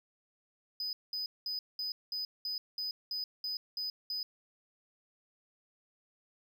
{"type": "tone bursts", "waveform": "triangle", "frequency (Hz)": 4996, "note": "D#8", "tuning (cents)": 6, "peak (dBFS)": -33, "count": 11, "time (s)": [0.8, 4.23], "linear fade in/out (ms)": 2, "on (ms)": 130, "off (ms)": 200, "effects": []}